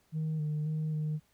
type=tone with pitch steps; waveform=sine; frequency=156.9 / 151.4 / 155.6 / 153.3 Hz; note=D#3 / D#3 / D#3 / D#3; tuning=+15 / -47 / 0 / -25 cents; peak=-28 dBFS; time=0.12-1.2 s; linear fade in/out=50 ms; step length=270 ms; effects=tanh soft clip ceiling -28 dBFS + pink hiss -70 dBFS RMS until 1.33 s